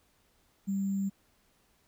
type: tone with sample-and-hold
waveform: sine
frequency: 196 Hz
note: G3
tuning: in tune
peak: -28 dBFS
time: 0.67-1.1 s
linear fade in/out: 20 ms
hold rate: 7350 Hz
effects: pink hiss -69 dBFS RMS until 1.87 s